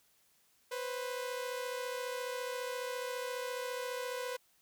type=tone pair together; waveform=sawtooth; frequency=495.4 / 530 Hz; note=B4 / C5; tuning=+5 / +22 cents; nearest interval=minor second; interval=117 cents; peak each=-34 / -39 dBFS; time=0.71-4.37 s; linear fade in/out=10 ms; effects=white hiss -70 dBFS RMS until 4.61 s